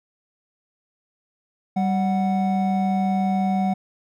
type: tone pair together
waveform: triangle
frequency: 194.03 / 740 Hz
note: G3 / F#5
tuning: -17 / 0 cents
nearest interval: octave + major seventh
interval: 2317 cents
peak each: -18 / -22 dBFS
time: 1.76-3.74 s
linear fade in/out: 10 ms
effects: none